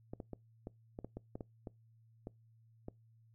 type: clicks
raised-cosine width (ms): 2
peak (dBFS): -30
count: 12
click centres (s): 0.135 / 0.202 / 0.333 / 0.671 / 0.989 / 1.046 / 1.17 / 1.355 / 1.408 / 1.672 / 2.271 / 2.884
effects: noise-tail reverb RT60 0.2 s tail -24 dB re dry + added 113 Hz sine -63 dBFS peak until 3.34 s